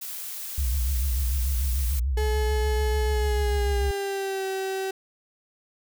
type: noise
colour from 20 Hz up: blue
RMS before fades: -35 dBFS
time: 0.01-2 s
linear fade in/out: 10 ms
type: tone with vibrato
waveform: sine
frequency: 64.5 Hz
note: C2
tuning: 24 cents flat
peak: -22 dBFS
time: 0.58-3.91 s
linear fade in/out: 0 ms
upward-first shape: triangle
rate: 6.8 Hz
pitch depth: 200 cents each way
type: tone with pitch glide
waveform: 35% pulse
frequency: 427.9 to 383.4 Hz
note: A4 to G4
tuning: -48 to -38 cents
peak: -25 dBFS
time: 2.17-4.91 s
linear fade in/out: 5 ms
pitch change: -190 cents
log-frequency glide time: 3.07-4.45 s
effects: none